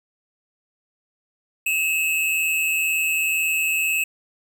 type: tone pair together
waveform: square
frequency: 2583 / 2745 Hz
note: E7 / F7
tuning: -36 / -31 cents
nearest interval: minor second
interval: 105 cents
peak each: -21 / -27 dBFS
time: 1.66-4.04 s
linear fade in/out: 5 ms
effects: none